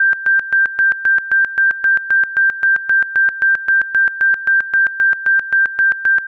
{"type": "tone with tremolo", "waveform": "sine", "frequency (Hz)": 1577, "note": "G6", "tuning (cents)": 10, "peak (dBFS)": -9, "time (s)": [0, 6.27], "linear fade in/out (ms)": 5, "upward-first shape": "square", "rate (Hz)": 3.8, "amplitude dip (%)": 80, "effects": []}